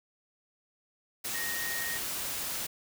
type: tone in noise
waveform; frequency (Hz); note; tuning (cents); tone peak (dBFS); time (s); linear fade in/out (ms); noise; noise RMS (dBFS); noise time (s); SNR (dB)
sine; 1864.7; A#6; 0; -35; 1.34-1.98; 10; white; -35; 1.24-2.67; -3
effects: none